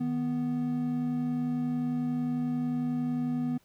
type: tone pair together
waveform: triangle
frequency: 155.56 / 246.7 Hz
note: D#3 / B3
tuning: 0 / -2 cents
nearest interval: minor sixth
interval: 798 cents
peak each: -33 / -26 dBFS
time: 0-3.58 s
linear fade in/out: 10 ms
effects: pink hiss -66 dBFS RMS until 3.64 s